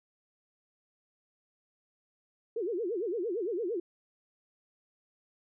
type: tone with vibrato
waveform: sine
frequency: 403.9 Hz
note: G#4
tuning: 48 cents flat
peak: -30 dBFS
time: 2.56-3.8 s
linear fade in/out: 5 ms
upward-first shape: sine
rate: 8.8 Hz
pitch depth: 300 cents each way
effects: none